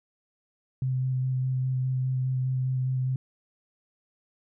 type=tone with vibrato; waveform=sine; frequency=129.4 Hz; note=C3; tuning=19 cents flat; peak=-24 dBFS; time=0.82-3.16 s; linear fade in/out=2 ms; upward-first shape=square; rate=4.9 Hz; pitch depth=10 cents each way; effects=none